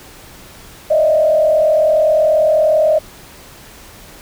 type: tone with frequency modulation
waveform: sine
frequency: 622.3 Hz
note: D#5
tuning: in tune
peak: -9 dBFS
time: 0.9-2.99 s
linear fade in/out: 10 ms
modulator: 40.1 Hz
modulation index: 0.91
effects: pink hiss -39 dBFS RMS until 4.21 s